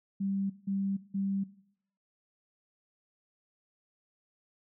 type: tone bursts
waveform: sine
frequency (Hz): 196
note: G3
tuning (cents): 0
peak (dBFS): -29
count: 3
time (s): 0.2-1.44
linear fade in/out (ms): 10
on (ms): 300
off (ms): 170
effects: noise-tail reverb RT60 0.7 s tail -18 dB re dry